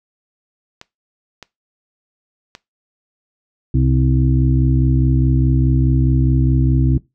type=clicks; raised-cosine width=0.2 ms; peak=-17 dBFS; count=3; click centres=0.814 / 1.427 / 2.551 s
type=harmonic tone; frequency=64.8 Hz; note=C2; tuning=16 cents flat; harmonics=1 / 2 / 4 / 5; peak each=-16 / -14 / -21 / -23 dBFS; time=3.74-6.98 s; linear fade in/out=5 ms
effects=noise-tail reverb RT60 0.2 s tail -20 dB re dry

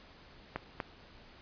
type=clicks; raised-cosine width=0.5 ms; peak=-19 dBFS; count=2; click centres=0.56 / 0.802 s; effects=pink hiss -56 dBFS RMS until 1.41 s + resampled to 11025 Hz

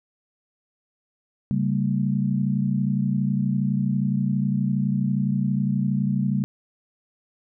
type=chord; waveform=sine; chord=G diminished; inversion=second; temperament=equal with one note detuned; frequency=138.59 / 196 / 228.2 Hz; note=Db3 / G3 / Bb3; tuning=0 / 0 / -37 cents; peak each=-24 / -23 / -27 dBFS; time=1.51-6.44 s; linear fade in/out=0 ms; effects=none

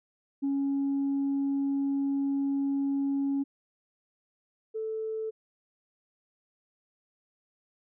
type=tone pair in turn; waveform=sine; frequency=277.2 / 440 Hz; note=C#4 / A4; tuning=0 / 0 cents; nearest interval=minor sixth; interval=800 cents; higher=second; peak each=-24 / -30 dBFS; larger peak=first; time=0.42-3.44 / 4.74-5.31 s; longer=first; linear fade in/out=20 ms; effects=tanh soft clip ceiling -23 dBFS

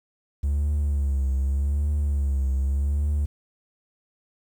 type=tone with vibrato; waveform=triangle; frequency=70.2 Hz; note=C#2; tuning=22 cents sharp; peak=-18 dBFS; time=0.43-3.26 s; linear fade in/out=10 ms; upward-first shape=triangle; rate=0.84 Hz; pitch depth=100 cents each way; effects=tanh soft clip ceiling -14 dBFS + 9-bit

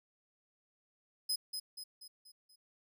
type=tone with echo; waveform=sawtooth; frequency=5050 Hz; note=D#8; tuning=25 cents sharp; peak=-29 dBFS; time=1.29-1.36 s; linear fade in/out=10 ms; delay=240 ms; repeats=5; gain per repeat=-6 dB; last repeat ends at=2.56 s; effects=none

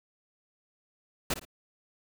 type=noise with echo; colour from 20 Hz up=pink; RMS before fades=-29 dBFS; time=1.3-1.34 s; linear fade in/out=5 ms; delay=56 ms; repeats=2; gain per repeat=-11 dB; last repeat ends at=1.452 s; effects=none

